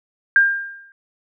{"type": "tone with exponential decay", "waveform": "sine", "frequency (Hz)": 1600, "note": "G6", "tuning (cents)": 35, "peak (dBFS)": -7, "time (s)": [0.36, 0.92], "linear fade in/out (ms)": 1, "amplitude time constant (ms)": 120, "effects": []}